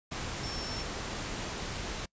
sine tone in noise, 5410 Hz, E8, 44 cents sharp, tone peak -40 dBFS, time 0.43-0.83 s, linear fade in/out 10 ms, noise pink, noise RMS -37 dBFS, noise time 0.11-2.06 s, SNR -6 dB, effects noise-tail reverb RT60 0.1 s tail -25 dB re dry + resampled to 16000 Hz

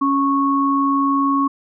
sine tone pair together, 277.2 / 1103.4 Hz, C#4 / C#6, 0 / -8 cents, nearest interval 2 octaves, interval 2392 cents, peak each -17 dBFS, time 0.01-1.48 s, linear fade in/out 10 ms, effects none

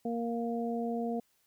harmonic tone, 233.4 Hz, A#3, 2 cents sharp, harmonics 1 / 2 / 3, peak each -33 / -36 / -38 dBFS, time 0.05-1.2 s, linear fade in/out 5 ms, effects white hiss -72 dBFS RMS until 1.46 s

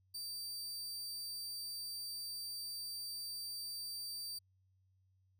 sawtooth tone, 4649 Hz, D8, 18 cents flat, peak -39 dBFS, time 0.14-4.39 s, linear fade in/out 10 ms, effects added 94 Hz sine -70 dBFS peak until 5.39 s

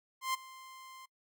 sawtooth tone with ADSR envelope, 1046.5 Hz, C6, in tune, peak -26 dBFS, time 0.21-1.06 s, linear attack 130 ms, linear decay 14 ms, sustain -20 dB, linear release 11 ms, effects noise-tail reverb RT60 0.1 s tail -21 dB re dry

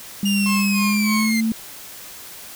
sine tone with pitch glide, 200 to 223.2 Hz, G3 to A3, +35 to +25 cents, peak -17 dBFS, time 0.23-1.52 s, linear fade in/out 2 ms, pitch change +190 cents, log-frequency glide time 0.75-1.35 s
sawtooth linear sweep, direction down, 2840 to 2074 Hz, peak -19 dBFS, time 0.25-1.41 s, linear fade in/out 10 ms
40% pulse tone with tremolo, 1069 Hz, C6, 37 cents sharp, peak -23 dBFS, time 0.46-1.31 s, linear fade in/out 0 ms, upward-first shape sine, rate 3.2 Hz, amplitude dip 90%
effects white hiss -38 dBFS RMS until 2.55 s

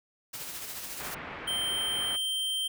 white noise with tremolo, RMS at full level -38 dBFS, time 0.33-1.15 s, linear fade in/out 10 ms, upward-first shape sine, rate 14 Hz, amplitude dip 35%
white low-pass noise, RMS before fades -41 dBFS, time 0.99-2.17 s, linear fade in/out 20 ms, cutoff 2300 Hz, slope 24 dB/octave
square tone, 3136 Hz, G7, in tune, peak -29 dBFS, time 1.47-2.68 s, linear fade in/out 10 ms
effects none

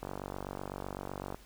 click train, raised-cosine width 1 ms, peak -24 dBFS, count 64, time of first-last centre 0.03-1.345 s, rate 47.9 Hz, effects added 50 Hz sine -58 dBFS peak until 1.45 s + pink hiss -58 dBFS RMS until 1.45 s

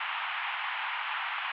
pink band-pass noise, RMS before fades -34 dBFS, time 0-1.52 s, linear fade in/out 5 ms, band 840 to 3100 Hz, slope 48 dB/octave, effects none

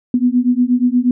sine beating tone pair, 242.9 / 251.3 Hz, B3 / B3, -29 / +30 cents, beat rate 8.4 Hz, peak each -14 / -14 dBFS, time 0.14-1.11 s, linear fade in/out 2 ms, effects none

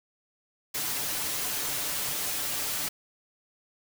white noise with comb filter, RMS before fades -31 dBFS, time 0.74-2.89 s, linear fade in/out 10 ms, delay 6.8 ms, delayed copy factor +0.6, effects none

